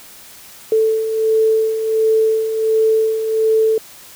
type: beating tone pair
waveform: sine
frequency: 440 / 441.4 Hz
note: A4 / A4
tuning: 0 / +5 cents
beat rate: 1.4 Hz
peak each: -21 / -13 dBFS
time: 0.72-3.78 s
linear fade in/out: 2 ms
effects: white hiss -40 dBFS RMS until 4.15 s